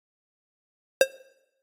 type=tone with exponential decay; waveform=square; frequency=534 Hz; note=C5; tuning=35 cents sharp; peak=-10 dBFS; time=1.01-1.08 s; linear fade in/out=2 ms; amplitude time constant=15 ms; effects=noise-tail reverb RT60 0.9 s tail -21 dB re dry + AAC 48 kbps